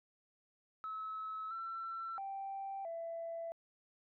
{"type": "tone with pitch steps", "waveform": "sine", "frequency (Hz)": [1294, 1344, 783, 667], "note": ["E6", "E6", "G5", "E5"], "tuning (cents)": [-32, 33, -2, 20], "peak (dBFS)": -39, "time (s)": [0.84, 3.52], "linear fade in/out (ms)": 0, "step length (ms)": 670, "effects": ["tanh soft clip ceiling -35 dBFS"]}